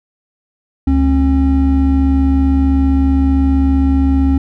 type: tone pair together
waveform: triangle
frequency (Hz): 71.49 / 269.9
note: D2 / C#4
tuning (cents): -46 / -46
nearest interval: octave + major seventh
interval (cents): 2300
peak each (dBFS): -10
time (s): 0.87-4.38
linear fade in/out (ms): 5
effects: none